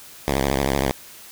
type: tone with vibrato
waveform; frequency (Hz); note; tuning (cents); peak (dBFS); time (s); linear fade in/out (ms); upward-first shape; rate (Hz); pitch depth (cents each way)
5% pulse; 68.2; C#2; -28; -8; 0.28-0.91; 0; sine; 13; 130
effects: white hiss -43 dBFS RMS until 1.31 s